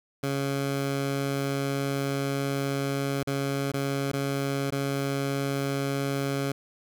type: tone with dropouts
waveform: 15% pulse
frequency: 138.59 Hz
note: C#3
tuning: in tune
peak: -20 dBFS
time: 0.23-6.52 s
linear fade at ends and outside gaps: 5 ms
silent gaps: 3.232-3.272 / 3.718-3.737 / 4.118-4.133 / 4.705-4.722 s
effects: none